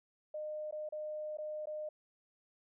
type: tone with dropouts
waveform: sine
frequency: 610 Hz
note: D#5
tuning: 34 cents flat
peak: -38 dBFS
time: 0.34-1.89 s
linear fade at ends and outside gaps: 5 ms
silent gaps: 0.711-0.724 / 0.89-0.923 / 1.372-1.384 / 1.657-1.67 s
effects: none